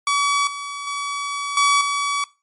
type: tone with level steps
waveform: sawtooth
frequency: 1139 Hz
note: C#6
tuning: 47 cents sharp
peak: -13 / -24 / -20 / -10 / -16 dBFS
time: 0.07-2.24 s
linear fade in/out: 2 ms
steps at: 0.47 / 0.87 / 1.57 / 1.81 s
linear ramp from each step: 2 ms
effects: noise-tail reverb RT60 0.3 s tail -21 dB re dry + MP3 48 kbps